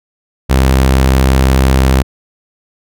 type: tone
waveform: sawtooth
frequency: 65.8 Hz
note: C2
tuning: 10 cents sharp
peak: -3 dBFS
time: 0.49-2.03 s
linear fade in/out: 20 ms
effects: none